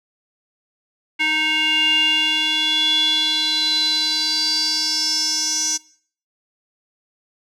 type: tone with band-pass filter sweep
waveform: square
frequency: 311.1 Hz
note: D#4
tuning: in tune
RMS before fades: -19 dBFS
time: 1.19-5.78 s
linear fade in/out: 20 ms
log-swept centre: 2400 to 6000 Hz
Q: 8.3
effects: noise-tail reverb RT60 0.5 s tail -20 dB re dry